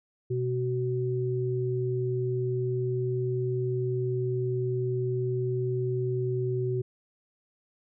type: tone pair together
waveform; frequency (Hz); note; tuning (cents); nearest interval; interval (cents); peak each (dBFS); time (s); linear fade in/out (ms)
sine; 125.07 / 374.8; B2 / F#4; +22 / +22; octave + perfect fifth; 1900; -28 / -29; 0.3-6.82; 10
effects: none